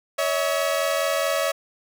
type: tone pair together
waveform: sawtooth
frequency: 561.4 / 646 Hz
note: C#5 / E5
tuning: +22 / -35 cents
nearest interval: major second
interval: 243 cents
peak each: -20 dBFS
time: 0.18-1.52 s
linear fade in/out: 10 ms
effects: none